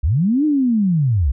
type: linear two-way sweep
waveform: sine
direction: up then down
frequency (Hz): 56.9 to 311.1 to 56.9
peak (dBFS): -13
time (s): 0.03-1.32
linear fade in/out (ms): 10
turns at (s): 0.45
effects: none